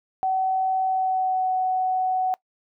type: tone with pitch glide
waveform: sine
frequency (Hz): 757 to 745.7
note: F#5 to F#5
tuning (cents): +39 to +13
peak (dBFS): -20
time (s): 0.23-2.34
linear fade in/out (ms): 0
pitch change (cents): -26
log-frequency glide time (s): 0.85-1.53
effects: noise-tail reverb RT60 0.1 s tail -23 dB re dry